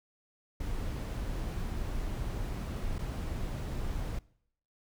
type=noise with dropouts; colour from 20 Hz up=brown; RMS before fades=-35 dBFS; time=0.6-4.19 s; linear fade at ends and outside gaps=5 ms; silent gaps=2.984-2.989 s; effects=noise-tail reverb RT60 0.7 s tail -23 dB re dry